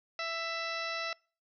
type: harmonic tone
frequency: 663 Hz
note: E5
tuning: 10 cents sharp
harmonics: 1 / 2 / 3 / 4 / 5 / 6 / 7 / 8 / 9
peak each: -40 / -39 / -40 / -41 / -52 / -43 / -49 / -45 / -55 dBFS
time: 0.19-1.13 s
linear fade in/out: 2 ms
effects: noise-tail reverb RT60 0.4 s tail -26 dB re dry